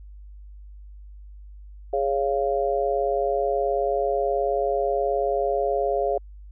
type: chord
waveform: sine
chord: Db major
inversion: second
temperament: just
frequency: 415.8 / 554.4 / 693 Hz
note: Ab4 / Db5 / F5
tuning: +2 / 0 / -14 cents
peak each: -25 dBFS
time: 1.93-6.18 s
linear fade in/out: 5 ms
effects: added 50 Hz sine -40 dBFS peak until 6.51 s